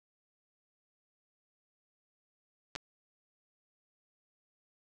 clicks, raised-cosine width 0.2 ms, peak -21 dBFS, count 2, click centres 2.753 / 2.76 s, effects none

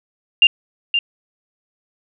sine tone with echo, 2794 Hz, F7, in tune, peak -6 dBFS, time 0.42-0.47 s, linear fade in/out 2 ms, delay 520 ms, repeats 1, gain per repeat -8 dB, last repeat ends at 0.99 s, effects none

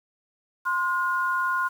sine tone pair together, 1046.5 / 1433.6 Hz, C6 / F6, 0 / +45 cents, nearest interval perfect fourth, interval 545 cents, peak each -25 dBFS, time 0.65-1.69 s, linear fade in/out 20 ms, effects 8-bit

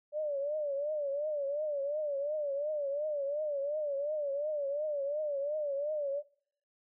sine tone with vibrato, 583 Hz, D5, 13 cents flat, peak -31 dBFS, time 0.12-6.23 s, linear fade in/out 50 ms, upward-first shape triangle, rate 2.8 Hz, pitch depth 120 cents each way, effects noise-tail reverb RT60 0.6 s tail -23 dB re dry

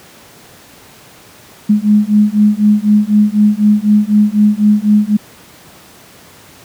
sine beating tone pair, 207.7 / 211.7 Hz, G#3 / G#3, 0 / +33 cents, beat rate 4 Hz, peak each -10 dBFS, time 1.69-5.17 s, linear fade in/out 10 ms, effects pink hiss -40 dBFS RMS until 6.64 s + high-pass 100 Hz 12 dB/octave

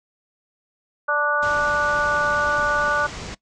harmonic tone, 293.7 Hz, D4, in tune, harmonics 2 / 3 / 4 / 5, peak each -25 / -28 / -23 / -21 dBFS, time 1.08-3.07 s, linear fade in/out 10 ms
pink low-pass noise, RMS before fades -34 dBFS, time 1.42-3.35 s, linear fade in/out 10 ms, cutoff 7500 Hz, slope 48 dB/octave
effects noise-tail reverb RT60 0.1 s tail -20 dB re dry

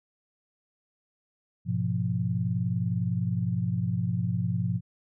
sine chord, F diminished, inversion first, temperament equal, 103.83 / 123.47 / 174.61 Hz, Ab2 / Cb3 / F3, 0 / 0 / 0 cents, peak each -30 / -29 / -29 dBFS, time 1.65-4.81 s, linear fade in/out 50 ms, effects none

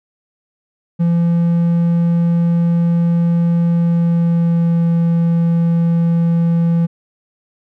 triangle tone with pitch glide, 170 to 168.24 Hz, F3 to E3, -46 to +36 cents, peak -9 dBFS, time 0.99-6.87 s, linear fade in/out 20 ms, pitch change -18 cents, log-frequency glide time 3.69-4.89 s, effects none

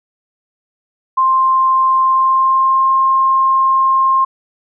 sine tone with pitch glide, 1051 to 1062.6 Hz, C6 to C6, +7 to +26 cents, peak -9 dBFS, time 1.17-4.25 s, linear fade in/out 10 ms, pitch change +19 cents, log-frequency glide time 2.04-2.93 s, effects none

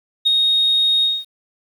sine tone with ADSR envelope, 3729 Hz, A#7, in tune, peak -9 dBFS, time 0.25-1.25 s, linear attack 19 ms, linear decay 15 ms, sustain -3 dB, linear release 220 ms, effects tanh soft clip ceiling -8 dBFS + 8-bit

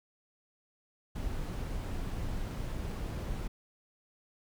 brown noise, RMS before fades -36 dBFS, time 1.15-3.48 s, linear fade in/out 10 ms, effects none

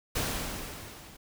pink noise with level ramp, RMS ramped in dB -29 to -51 dBFS, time 0.15-1.17 s, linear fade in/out 10 ms, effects none

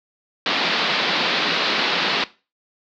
white band-pass noise, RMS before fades -21 dBFS, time 0.46-2.24 s, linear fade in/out 2 ms, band 160 to 4500 Hz, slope 48 dB/octave, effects noise-tail reverb RT60 0.3 s tail -18 dB re dry

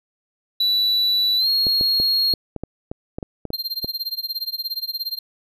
triangle tone with pitch glide, 3951 to 4284 Hz, B7 to C8, 0 to +40 cents, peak -15 dBFS, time 0.6-2.34 s, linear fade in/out 5 ms, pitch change +140 cents, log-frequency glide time 1.37-1.48 s
clicks, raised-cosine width 2 ms, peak -15 dBFS, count 12, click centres 1.668 / 1.811 / 2 / 2.338 / 2.563 / 2.636 / 2.915 / 3.185 / 3.228 / 3.453 / 3.504 / 3.845 s
square tone with tremolo, 4186 Hz, C8, in tune, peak -22 dBFS, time 3.53-5.19 s, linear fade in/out 5 ms, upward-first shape sine, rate 17 Hz, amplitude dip 95%
effects none

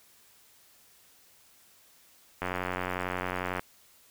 click train, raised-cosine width 0.5 ms, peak -16 dBFS, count 108, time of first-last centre 2.42-3.595 s, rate 91.1 Hz, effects white hiss -60 dBFS RMS until 4.1 s

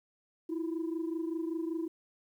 sine tone pair together, 323.5 / 348.7 Hz, E4 / F4, -32 / -3 cents, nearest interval minor second, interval 129 cents, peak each -32 / -36 dBFS, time 0.49-1.88 s, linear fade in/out 10 ms, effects tanh soft clip ceiling -28 dBFS + 11-bit

